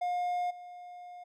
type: tone with level steps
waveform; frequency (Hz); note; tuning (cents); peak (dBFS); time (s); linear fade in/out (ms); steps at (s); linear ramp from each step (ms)
triangle; 713; F5; +36; -27 / -42; 0.01-1.24; 10; 0.5; 10
effects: none